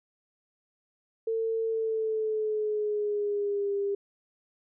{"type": "tone with pitch glide", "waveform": "sine", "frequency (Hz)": [450, 400.9], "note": ["A4", "G4"], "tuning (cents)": [39, 39], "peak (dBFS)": -26, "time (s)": [1.27, 3.95], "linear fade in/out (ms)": 5, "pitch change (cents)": -200, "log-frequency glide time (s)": [1.65, 3.73], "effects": []}